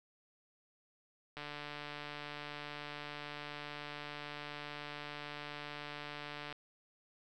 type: click train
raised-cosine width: 0.3 ms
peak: -28 dBFS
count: 759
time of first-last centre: 1.37-6.526 s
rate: 147 Hz
effects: none